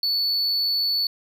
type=tone; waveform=triangle; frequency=4453 Hz; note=C#8; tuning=7 cents sharp; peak=-19 dBFS; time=0.03-1.07 s; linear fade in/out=2 ms; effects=none